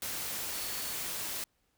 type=tone in noise; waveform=sine; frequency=4435 Hz; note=C#8; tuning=in tune; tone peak=-46 dBFS; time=0.53-0.93 s; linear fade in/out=2 ms; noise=white; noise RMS=-37 dBFS; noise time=0.02-1.44 s; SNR=-12 dB; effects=pink hiss -75 dBFS RMS until 1.77 s